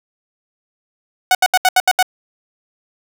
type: tone bursts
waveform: sawtooth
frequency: 740 Hz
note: F#5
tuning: in tune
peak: -5 dBFS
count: 7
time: 1.31-2.027 s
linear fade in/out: 2 ms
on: 39 ms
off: 74 ms
effects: none